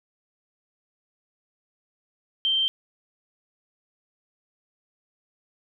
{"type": "tone", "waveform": "sine", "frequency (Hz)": 3136, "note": "G7", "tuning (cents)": 0, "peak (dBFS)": -20, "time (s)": [2.45, 2.68], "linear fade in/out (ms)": 0, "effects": []}